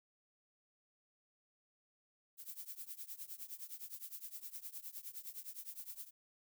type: noise with tremolo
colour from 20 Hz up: violet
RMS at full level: -45 dBFS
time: 2.37-6.11 s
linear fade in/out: 50 ms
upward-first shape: triangle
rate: 9.7 Hz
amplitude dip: 95%
effects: none